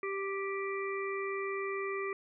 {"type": "harmonic tone", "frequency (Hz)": 392.1, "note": "G4", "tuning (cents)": 0, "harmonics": [1, 3, 5, 6], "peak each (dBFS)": [-35, -40, -42, -43], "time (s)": [0.03, 2.13], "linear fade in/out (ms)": 2, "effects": []}